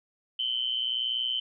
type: tone with amplitude modulation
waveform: sine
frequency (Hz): 3062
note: G7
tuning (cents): -41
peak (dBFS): -23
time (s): 0.39-1.4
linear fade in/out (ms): 5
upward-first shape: sine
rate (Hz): 121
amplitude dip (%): 80
effects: none